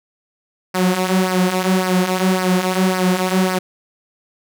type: tone with flanger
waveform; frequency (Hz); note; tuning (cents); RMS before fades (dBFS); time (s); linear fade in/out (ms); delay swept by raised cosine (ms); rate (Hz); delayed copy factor
sawtooth; 185; F#3; 0; -17; 0.74-3.59; 10; 0.28 to 6.08; 1.8; -0.65
effects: none